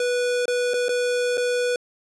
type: tone with dropouts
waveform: square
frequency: 490.8 Hz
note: B4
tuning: 11 cents flat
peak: -21 dBFS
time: 0-1.76 s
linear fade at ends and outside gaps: 2 ms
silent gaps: 0.456-0.48 / 0.736-0.74 / 0.884-0.891 / 1.373-1.378 s
effects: resampled to 22050 Hz